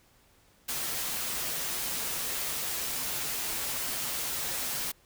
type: noise with comb filter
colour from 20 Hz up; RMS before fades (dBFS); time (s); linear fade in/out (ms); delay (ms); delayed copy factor
white; -33; 0.68-4.92; 10; 10; -0.5
effects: pink hiss -63 dBFS RMS until 5.05 s